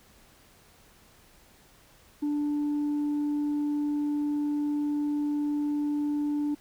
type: tone with tanh clipping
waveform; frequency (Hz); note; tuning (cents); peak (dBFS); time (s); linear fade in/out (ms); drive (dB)
sine; 293.7; D4; 0; -26; 2.22-6.55; 10; 1
effects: pink hiss -58 dBFS RMS until 6.6 s